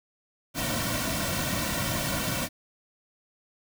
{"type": "noise with comb filter", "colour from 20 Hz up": "pink", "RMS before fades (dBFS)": -29, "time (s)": [0.54, 2.49], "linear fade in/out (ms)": 50, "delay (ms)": 2.4, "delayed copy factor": -0.9, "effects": []}